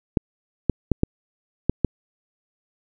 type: clicks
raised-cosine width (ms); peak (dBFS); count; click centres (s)
3; -4; 6; 0.172 / 0.697 / 0.917 / 1.034 / 1.696 / 1.847
effects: none